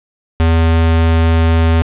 square tone, 82 Hz, E2, 9 cents flat, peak -9 dBFS, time 0.4-1.82 s, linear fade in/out 0 ms, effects resampled to 8000 Hz + 7-bit

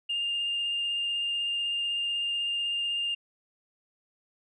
sine tone with vibrato, 2811 Hz, F7, 11 cents sharp, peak -26 dBFS, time 0.09-3.15 s, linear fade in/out 10 ms, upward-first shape triangle, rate 16 Hz, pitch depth 15 cents each way, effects tanh soft clip ceiling -23 dBFS

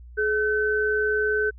sine tone pair together, 425 / 1524.6 Hz, G#4 / G6, +40 / -49 cents, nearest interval octave + minor seventh, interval 2211 cents, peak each -23 dBFS, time 0.17-1.51 s, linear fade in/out 20 ms, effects added 60 Hz sine -41 dBFS peak until 1.58 s

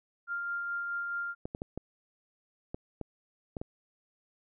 sine tone with tremolo, 1396.9 Hz, F6, in tune, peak -31 dBFS, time 0.27-1.35 s, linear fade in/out 50 ms, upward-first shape sine, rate 4.7 Hz, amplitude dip 25%
clicks, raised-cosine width 2 ms, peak -23 dBFS, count 8, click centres 1.455 / 1.549 / 1.619 / 1.776 / 2.745 / 3.013 / 3.568 / 3.615 s
effects none

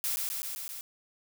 blue noise with echo, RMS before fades -31 dBFS, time 0.04-0.16 s, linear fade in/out 0 ms, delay 130 ms, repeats 5, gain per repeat -2 dB, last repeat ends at 0.81 s, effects none

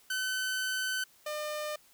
sawtooth tone pair in turn, 1520 / 603.2 Hz, F#6 / D5, +46 / +46 cents, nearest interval octave + major third, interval 1600 cents, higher first, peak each -27 / -30 dBFS, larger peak first, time 0.1-1.04 / 1.26-1.76 s, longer first, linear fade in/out 5 ms, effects white hiss -62 dBFS RMS until 1.93 s

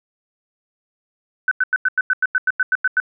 sine tone bursts, 1513 Hz, F#6, 38 cents sharp, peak -13 dBFS, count 13, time 1.48-3.001 s, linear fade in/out 2 ms, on 33 ms, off 91 ms, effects none

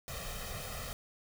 pink noise with comb filter, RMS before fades -41 dBFS, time 0.08-0.93 s, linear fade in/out 0 ms, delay 1.6 ms, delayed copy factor +0.95, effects none

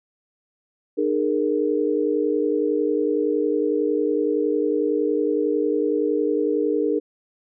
sine chord, D# suspended fourth, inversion none, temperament equal with one note detuned, 303.3 / 415.3 / 466.2 Hz, D#4 / G#4 / A#4, -44 / 0 / 0 cents, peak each -23 dBFS, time 0.97-7 s, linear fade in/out 20 ms, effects none

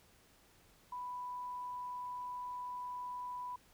sine tone, 990 Hz, B5, 4 cents sharp, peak -40 dBFS, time 0.92-3.56 s, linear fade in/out 5 ms, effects pink hiss -66 dBFS RMS until 3.73 s

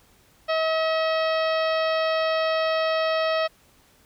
harmonic tone with a mistuned harmonic, 640 Hz, D#5, 49 cents sharp, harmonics 1 / 2 / 3 / 4 / 5 / 6 / 7 / 8, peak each -22 / -28 / -32 / -34 / -36 / -38 / -39 / -40 dBFS, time 0.48-3.48 s, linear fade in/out 20 ms, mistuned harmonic 8, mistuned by +64 cents, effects pink hiss -58 dBFS RMS until 4.05 s

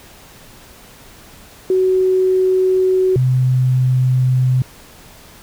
sine tone pair in turn, 373.6 / 128.03 Hz, F#4 / C3, +17 / -37 cents, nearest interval octave + perfect fifth, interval 1854 cents, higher first, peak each -11 dBFS, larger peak neither, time 1.7-3.16 / 3.16-4.62 s, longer neither, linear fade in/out 2 ms, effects pink hiss -42 dBFS RMS until 5.42 s

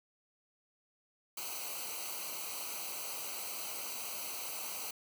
white noise with comb filter, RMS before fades -41 dBFS, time 1.37-4.91 s, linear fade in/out 5 ms, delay 0.57 ms, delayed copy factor -0.85, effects none

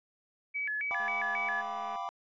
sine tone with vibrato, 1973 Hz, B6, 2 cents flat, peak -31 dBFS, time 0.54-1.62 s, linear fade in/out 20 ms, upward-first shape square, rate 3.7 Hz, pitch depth 250 cents each way
triangle chord, G dominant seventh, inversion third, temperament equal, 698.5 / 784 / 987.8 / 1174.7 Hz, F5 / G5 / B5 / D6, 0 / 0 / 0 / 0 cents, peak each -38 dBFS, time 0.91-2.09 s, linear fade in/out 0 ms
click train, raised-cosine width 0.5 ms, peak -35 dBFS, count 206, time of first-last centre 1-1.958 s, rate 214 Hz
effects resampled to 16000 Hz

